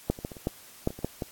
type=clicks; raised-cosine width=2 ms; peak=-10 / -27 / -18 / -27 / -30 / -13 / -11 / -26 / -27 / -14 / -17 dBFS; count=11; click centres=0.1 / 0.189 / 0.249 / 0.318 / 0.368 / 0.471 / 0.874 / 0.905 / 0.99 / 1.046 / 1.222 s; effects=white hiss -51 dBFS RMS until 1.31 s + AAC 64 kbps